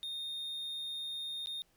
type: tone with dropouts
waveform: triangle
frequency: 3676 Hz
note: A#7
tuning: 25 cents flat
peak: -36 dBFS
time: 0.03-1.62 s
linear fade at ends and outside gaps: 0 ms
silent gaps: 1.459-1.471 s
effects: pink hiss -71 dBFS RMS until 1.76 s